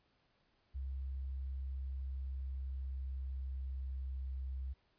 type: tone with pitch glide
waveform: sine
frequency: 66.6 to 65.68 Hz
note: C2 to C2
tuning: +31 to +7 cents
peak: -38 dBFS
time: 0.74-4.74 s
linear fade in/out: 20 ms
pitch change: -24 cents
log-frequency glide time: 1.02-4.37 s
effects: pink hiss -75 dBFS RMS until 4.98 s + resampled to 11025 Hz